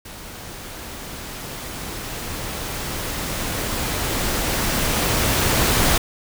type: noise with level ramp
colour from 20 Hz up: pink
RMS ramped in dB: -37 to -17 dBFS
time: 0.05-5.98 s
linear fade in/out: 5 ms
effects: none